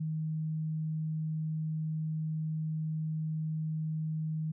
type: tone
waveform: sine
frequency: 157 Hz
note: D#3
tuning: 16 cents sharp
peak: -31 dBFS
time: 0-4.52 s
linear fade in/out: 10 ms
effects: none